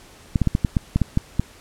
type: clicks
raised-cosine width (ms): 5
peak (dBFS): -5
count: 10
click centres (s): 0.358 / 0.417 / 0.473 / 0.551 / 0.648 / 0.768 / 0.96 / 1.017 / 1.174 / 1.396
effects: pink hiss -47 dBFS RMS until 1.6 s + low-pass 11000 Hz 12 dB/octave